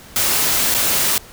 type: noise with dropouts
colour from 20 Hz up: white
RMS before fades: -17 dBFS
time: 0.16-1.18 s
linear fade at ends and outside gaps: 1 ms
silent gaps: 0.742-0.747 s
effects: pink hiss -41 dBFS RMS until 1.32 s